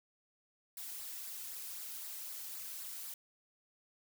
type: noise with flanger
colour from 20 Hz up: blue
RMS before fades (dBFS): -45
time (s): 0.77-3.14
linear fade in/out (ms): 2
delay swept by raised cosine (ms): 0.31 to 1.81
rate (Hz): 3.9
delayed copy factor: -0.5
effects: none